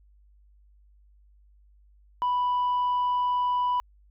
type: tone with tanh clipping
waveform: sine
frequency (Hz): 987.8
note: B5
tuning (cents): 0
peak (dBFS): -23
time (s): 2.22-3.8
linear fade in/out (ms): 0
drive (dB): 1
effects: added 50 Hz sine -55 dBFS peak until 4.1 s